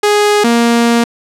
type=tone pair in turn; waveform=sawtooth; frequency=415.3 / 234.6 Hz; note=G#4 / A#3; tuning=0 / +11 cents; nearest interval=minor seventh; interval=989 cents; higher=first; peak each=-4 dBFS; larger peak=neither; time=0.03-0.44 / 0.44-1.04 s; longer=second; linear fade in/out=5 ms; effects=low-pass 10000 Hz 12 dB/octave